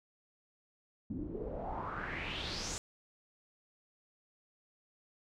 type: noise with low-pass filter sweep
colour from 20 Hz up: pink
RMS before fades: -40 dBFS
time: 1.1-2.78 s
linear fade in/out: 0 ms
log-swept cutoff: 230 to 7500 Hz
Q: 4.5
effects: none